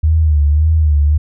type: tone with vibrato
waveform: sine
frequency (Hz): 76.3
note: D#2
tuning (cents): -33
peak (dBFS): -8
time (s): 0.03-1.18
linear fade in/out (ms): 10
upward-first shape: sine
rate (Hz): 1.8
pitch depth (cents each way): 84
effects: none